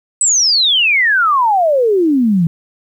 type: exponential sweep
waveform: sine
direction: down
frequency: 8150 to 158.7 Hz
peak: -9 dBFS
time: 0.21-2.47 s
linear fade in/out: 2 ms
effects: 8-bit